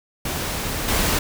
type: noise with level steps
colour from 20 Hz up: pink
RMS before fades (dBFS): -26 / -20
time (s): 0.25-1.19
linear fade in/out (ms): 5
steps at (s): 0.88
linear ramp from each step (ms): 5
effects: none

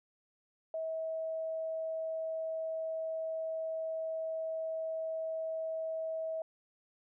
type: tone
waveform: sine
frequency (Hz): 644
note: E5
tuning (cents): -41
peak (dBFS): -34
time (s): 0.74-6.42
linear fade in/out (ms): 2
effects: none

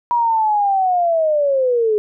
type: linear sweep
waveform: sine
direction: down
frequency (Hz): 966 to 414.1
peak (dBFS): -13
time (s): 0.11-1.98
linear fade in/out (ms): 0
effects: none

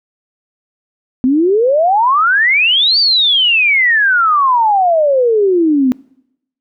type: exponential two-way sweep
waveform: sine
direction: up then down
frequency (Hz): 246.9 to 4699 to 246.9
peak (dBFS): -8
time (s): 1.24-5.92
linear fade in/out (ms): 0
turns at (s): 2.99
effects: noise-tail reverb RT60 0.8 s tail -24 dB re dry

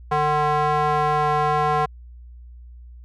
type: tone with band-pass filter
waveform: square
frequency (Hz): 150.2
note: D3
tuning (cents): +39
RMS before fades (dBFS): -20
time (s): 0.11-1.86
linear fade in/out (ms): 10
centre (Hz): 920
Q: 2.4
effects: added 60 Hz sine -39 dBFS peak until 3.04 s

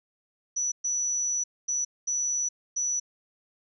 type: tone bursts at uneven times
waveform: sine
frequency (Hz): 5920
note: F#8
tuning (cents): 0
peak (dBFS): -25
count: 5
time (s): 0.56-0.72 / 0.84-1.44 / 1.68-1.85 / 2.07-2.49 / 2.76-3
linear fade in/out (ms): 10
effects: none

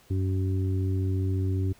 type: harmonic tone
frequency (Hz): 94.6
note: F#2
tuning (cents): +39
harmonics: 1 / 2 / 3 / 4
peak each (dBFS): -24 / -40 / -34 / -37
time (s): 0.1-1.73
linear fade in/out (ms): 10
effects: pink hiss -58 dBFS RMS until 1.79 s

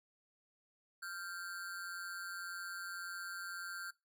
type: ring-modulated tone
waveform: square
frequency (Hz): 1480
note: F#6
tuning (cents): 0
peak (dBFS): -40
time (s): 1.02-3.91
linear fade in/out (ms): 10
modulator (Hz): 90.9
effects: noise-tail reverb RT60 0.2 s tail -20 dB re dry

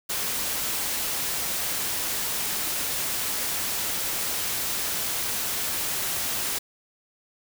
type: noise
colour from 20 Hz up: white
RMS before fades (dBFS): -28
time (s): 0.09-6.59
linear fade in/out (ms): 10
effects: none

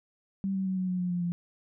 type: tone with pitch steps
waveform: sine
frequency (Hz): 194.3 / 191.18 / 188.12 / 185.1 / 182.13 / 179.21 / 176.33 / 173.5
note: G3 / G3 / F#3 / F#3 / F#3 / F3 / F3 / F3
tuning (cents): -15 / -43 / +29 / +1 / -27 / +45 / +17 / -11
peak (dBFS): -27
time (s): 0.44-1.32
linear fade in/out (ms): 0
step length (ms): 110
effects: none

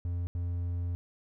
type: tone bursts at uneven times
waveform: triangle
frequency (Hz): 87.31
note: F2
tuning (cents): 0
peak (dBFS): -28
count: 2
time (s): 0.05-0.27 / 0.35-0.95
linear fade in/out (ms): 0
effects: none

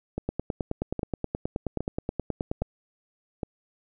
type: two click trains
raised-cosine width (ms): 2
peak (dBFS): -14 / -16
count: 23 / 5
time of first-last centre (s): 0.29-2.621 / 0.18-3.432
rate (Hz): 9.44 / 1.23
effects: none

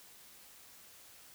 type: silence
effects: white hiss -57 dBFS RMS until 1.34 s

